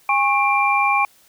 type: tone cluster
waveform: sine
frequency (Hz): 815 / 1095 / 2369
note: G#5 / C#6 / D7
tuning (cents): -33 / -22 / +14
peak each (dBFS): -19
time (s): 0.09-1.05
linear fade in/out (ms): 2
effects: white hiss -54 dBFS RMS until 1.28 s